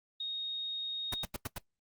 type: tone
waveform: sine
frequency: 3729 Hz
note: A#7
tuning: in tune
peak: -34 dBFS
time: 0.2-1.24 s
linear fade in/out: 5 ms
type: noise bursts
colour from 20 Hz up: pink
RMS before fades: -36 dBFS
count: 5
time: 1.12-1.583 s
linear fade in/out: 5 ms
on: 23 ms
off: 87 ms
effects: noise-tail reverb RT60 0.1 s tail -19 dB re dry + Opus 32 kbps